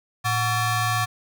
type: ring-modulated tone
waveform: 25% pulse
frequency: 621 Hz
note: D#5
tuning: 3 cents flat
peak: -14 dBFS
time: 0.24-1.06 s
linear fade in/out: 20 ms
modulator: 508 Hz
effects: none